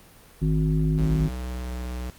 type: harmonic tone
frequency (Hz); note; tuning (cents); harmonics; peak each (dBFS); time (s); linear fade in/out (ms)
51.91; G#1; 0; 1 / 3 / 5 / 7; -25 / -21 / -30 / -35; 0.41-1.29; 20
type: tone with pitch glide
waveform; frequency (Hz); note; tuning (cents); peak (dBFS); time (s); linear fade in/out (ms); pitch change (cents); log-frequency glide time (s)
square; 62.6 to 61.85; B1 to B1; +24 to +3; -30; 0.98-2.1; 0; -21; 1.29-1.82
effects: pink hiss -51 dBFS RMS until 2.18 s + Opus 32 kbps